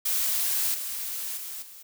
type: noise with level steps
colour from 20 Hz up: blue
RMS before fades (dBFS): -26 / -33 / -37 / -46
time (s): 0.05-1.83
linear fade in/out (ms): 10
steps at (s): 0.74 / 1.37 / 1.62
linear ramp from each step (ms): 5
effects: none